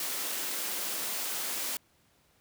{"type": "high-pass noise", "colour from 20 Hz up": "white", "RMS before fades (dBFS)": -34, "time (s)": [0, 1.77], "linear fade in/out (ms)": 2, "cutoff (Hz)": 210, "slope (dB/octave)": 24, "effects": ["pink hiss -67 dBFS RMS until 2.4 s", "high-pass 60 Hz 12 dB/octave"]}